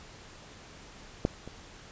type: clicks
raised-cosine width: 2 ms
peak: -11 / -28 dBFS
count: 2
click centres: 1.251 / 1.476 s
effects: pink hiss -50 dBFS RMS until 1.91 s + resampled to 16000 Hz